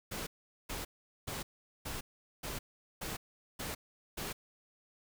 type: noise bursts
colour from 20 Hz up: pink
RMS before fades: -40 dBFS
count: 8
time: 0.11-4.33 s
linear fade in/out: 10 ms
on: 160 ms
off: 420 ms
effects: none